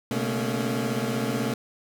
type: tone cluster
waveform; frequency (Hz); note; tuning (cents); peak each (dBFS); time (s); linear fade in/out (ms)
25% pulse; 125 / 140.1 / 215.3 / 231.4 / 281.7; B2 / C#3 / A3 / A#3 / C#4; +21 / +19 / -37 / -13 / +28; -27 / -35 / -27 / -26 / -30; 0.11-1.54; 2
effects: none